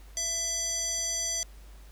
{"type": "tone with band-pass filter", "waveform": "square", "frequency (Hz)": 667, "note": "E5", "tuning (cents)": 20, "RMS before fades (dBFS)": -31, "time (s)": [0.17, 1.43], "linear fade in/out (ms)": 0, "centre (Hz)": 6300, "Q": 5.6, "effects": ["added 50 Hz sine -46 dBFS peak until 1.91 s", "pink hiss -58 dBFS RMS until 1.91 s"]}